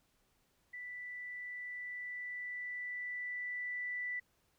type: tone with level ramp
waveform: sine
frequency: 1975.5 Hz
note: B6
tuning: in tune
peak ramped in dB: -43 to -36 dBFS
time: 0.73-4.2 s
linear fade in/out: 10 ms
effects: pink hiss -75 dBFS RMS until 4.58 s